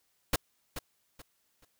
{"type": "noise with echo", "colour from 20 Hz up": "pink", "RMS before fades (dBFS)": -26, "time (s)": [0.33, 0.36], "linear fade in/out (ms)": 5, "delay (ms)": 430, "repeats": 3, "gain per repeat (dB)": -11, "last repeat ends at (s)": 1.65, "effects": ["white hiss -74 dBFS RMS until 1.79 s"]}